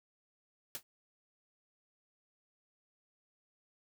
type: noise with exponential decay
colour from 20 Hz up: white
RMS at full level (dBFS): -36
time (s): 0.75-0.83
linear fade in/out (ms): 1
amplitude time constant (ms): 17
effects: none